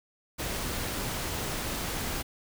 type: noise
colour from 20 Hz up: pink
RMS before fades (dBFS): -33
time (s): 0.38-2.23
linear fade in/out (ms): 20
effects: none